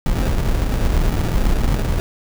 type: noise with sample-and-hold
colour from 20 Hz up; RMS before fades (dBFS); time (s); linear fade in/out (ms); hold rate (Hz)
brown; -17; 0.06-2; 0; 1050
effects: none